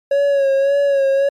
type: tone with vibrato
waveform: triangle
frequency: 554.4 Hz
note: C#5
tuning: in tune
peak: -10 dBFS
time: 0.11-1.29 s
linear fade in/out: 5 ms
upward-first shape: sine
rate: 1.8 Hz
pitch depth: 40 cents each way
effects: MP3 64 kbps